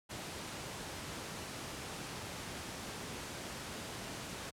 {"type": "noise", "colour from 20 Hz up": "pink", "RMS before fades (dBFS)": -43, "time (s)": [0.09, 4.51], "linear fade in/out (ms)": 20, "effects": ["high-pass 80 Hz 12 dB/octave", "low-pass 10000 Hz 12 dB/octave"]}